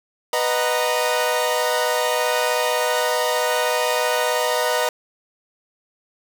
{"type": "chord", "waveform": "sawtooth", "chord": "B major seventh", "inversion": "none", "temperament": "equal with one note detuned", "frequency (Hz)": [493.9, 617.2, 740, 932.3], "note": ["B4", "D#5", "F#5", "A#5"], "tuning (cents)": [0, -14, 0, 0], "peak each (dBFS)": [-19, -19, -25, -21], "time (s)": [0.33, 4.89], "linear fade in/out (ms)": 2, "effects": []}